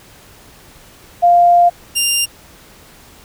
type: tone pair in turn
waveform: sine / 15% pulse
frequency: 698.5 / 2794 Hz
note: F5 / F7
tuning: 0 / 0 cents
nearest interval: 2 octaves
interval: 2400 cents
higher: second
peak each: -6 dBFS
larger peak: neither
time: 1.22-1.7 / 1.95-2.26 s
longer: first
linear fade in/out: 20 ms
effects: pink hiss -43 dBFS RMS until 3.24 s